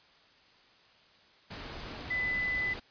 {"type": "tone in noise", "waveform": "sine", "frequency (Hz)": 2003, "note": "B6", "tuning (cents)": 24, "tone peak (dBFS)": -29, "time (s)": [2.1, 2.74], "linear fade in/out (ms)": 10, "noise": "pink", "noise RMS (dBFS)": -42, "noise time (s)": [1.5, 2.8], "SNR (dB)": 10, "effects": ["white hiss -61 dBFS RMS until 2.9 s", "resampled to 11025 Hz"]}